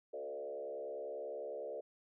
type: tone with frequency modulation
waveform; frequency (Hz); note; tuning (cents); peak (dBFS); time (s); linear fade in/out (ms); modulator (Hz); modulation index
sine; 520; C5; -11; -40; 0.13-1.81; 10; 70.5; 1.6
effects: none